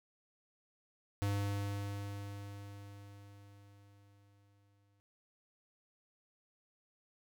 square tone with exponential decay, 100.8 Hz, G2, 49 cents sharp, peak -32 dBFS, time 1.22-5 s, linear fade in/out 0 ms, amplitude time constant 820 ms, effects none

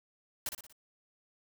white noise with echo, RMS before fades -35 dBFS, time 0.46-0.49 s, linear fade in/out 2 ms, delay 59 ms, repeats 4, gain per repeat -6 dB, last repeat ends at 0.726 s, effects none

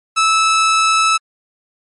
sawtooth tone, 1308 Hz, E6, 14 cents flat, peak -7 dBFS, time 0.16-1.18 s, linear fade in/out 20 ms, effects low-pass 11000 Hz 12 dB/octave + MP3 48 kbps

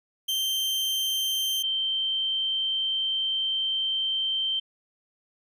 40% pulse / sine tone pair in turn, 3136 / 3125 Hz, G7 / G7, 0 / -6 cents, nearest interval unison, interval 6 cents, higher first, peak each -24 dBFS, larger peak neither, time 0.28-1.63 / 1.63-4.6 s, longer second, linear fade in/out 10 ms, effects none

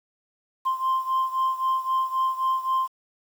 sine beating tone pair, 1046.5 / 1050.3 Hz, C6 / C6, 0 / +6 cents, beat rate 3.8 Hz, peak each -22 / -25 dBFS, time 0.65-2.88 s, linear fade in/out 20 ms, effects tanh soft clip ceiling -18 dBFS + 8-bit

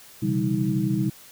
sine tone cluster, 127.1 / 139.8 / 167.4 / 198 / 316.8 Hz, C3 / C#3 / E3 / G3 / D#4, -50 / +15 / +27 / +18 / +31 cents, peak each -28 / -28 / -30 / -25 / -27 dBFS, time 0.22-1.1 s, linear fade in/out 10 ms, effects white hiss -48 dBFS RMS until 1.31 s

